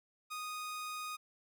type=tone; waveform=sawtooth; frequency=1241 Hz; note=D#6; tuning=5 cents flat; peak=-36 dBFS; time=0.3-1.17 s; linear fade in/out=20 ms; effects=none